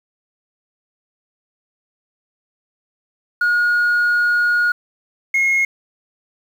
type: tone pair in turn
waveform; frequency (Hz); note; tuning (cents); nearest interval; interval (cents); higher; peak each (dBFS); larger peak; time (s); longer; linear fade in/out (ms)
sine; 1440 / 2158; F#6 / C#7; -47 / -47; perfect fifth; 700; second; -11; neither; 3.41-4.72 / 5.34-5.65; first; 5
effects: tanh soft clip ceiling -12 dBFS + 7-bit